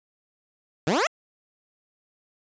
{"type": "exponential sweep", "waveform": "15% pulse", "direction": "up", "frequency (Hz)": [139.2, 705], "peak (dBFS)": -14, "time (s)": [0.87, 1.07], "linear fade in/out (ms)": 2, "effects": ["resampled to 16000 Hz"]}